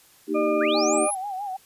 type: chord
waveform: sine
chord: Eb major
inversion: second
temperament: equal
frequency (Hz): 233.1 / 311.1 / 392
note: Bb3 / Eb4 / G4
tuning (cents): 0 / 0 / 0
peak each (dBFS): -31 / -25 / -26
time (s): 0.27-1.08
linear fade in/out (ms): 50
type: harmonic tone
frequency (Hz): 604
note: D5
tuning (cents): +48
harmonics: 1 / 2 / 4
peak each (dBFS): -23 / -29 / -35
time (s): 0.34-1.11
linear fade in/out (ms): 20
type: linear sweep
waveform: sine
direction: up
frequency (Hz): 1232 to 11175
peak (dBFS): -26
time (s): 0.6-1.15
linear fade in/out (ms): 10
type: tone with vibrato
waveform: sine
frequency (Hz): 784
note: G5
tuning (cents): 0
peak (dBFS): -28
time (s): 0.74-1.57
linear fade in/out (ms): 10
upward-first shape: sine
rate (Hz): 6.1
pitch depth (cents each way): 100
effects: white hiss -55 dBFS RMS until 1.65 s + resampled to 32000 Hz